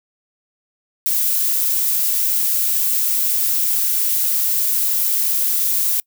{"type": "noise", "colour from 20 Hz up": "violet", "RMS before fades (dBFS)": -18, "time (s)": [1.06, 6], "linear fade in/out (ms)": 0, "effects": ["noise-tail reverb RT60 0.1 s tail -26 dB re dry"]}